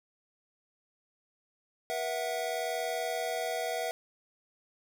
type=chord; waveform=square; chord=B suspended fourth; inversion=none; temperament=equal with one note detuned; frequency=482 / 659.3 / 740 Hz; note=B4 / E5 / F#5; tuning=-42 / 0 / 0 cents; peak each=-38 / -35 / -37 dBFS; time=1.9-3.91 s; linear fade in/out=0 ms; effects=none